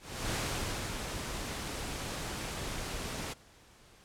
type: noise with ADSR envelope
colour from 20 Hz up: pink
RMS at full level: -33 dBFS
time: 0-3.34 s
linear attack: 340 ms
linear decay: 580 ms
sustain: -5 dB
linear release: 16 ms
effects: pink hiss -59 dBFS RMS until 4.04 s + low-pass 10000 Hz 12 dB/octave